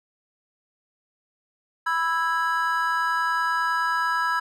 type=chord; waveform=triangle; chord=E major; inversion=second; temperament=just; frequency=988.9 / 1318.5 / 1648.1 Hz; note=B5 / E6 / G#6; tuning=+2 / 0 / -14 cents; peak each=-24 dBFS; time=1.86-4.4 s; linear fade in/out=10 ms; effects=none